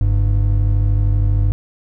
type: tone pair together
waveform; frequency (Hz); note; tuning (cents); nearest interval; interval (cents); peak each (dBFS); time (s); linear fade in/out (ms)
triangle; 47.24 / 100.1; F#1 / G2; +37 / +37; octave + minor second; 1300; -13; 0.01-1.52; 0
effects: none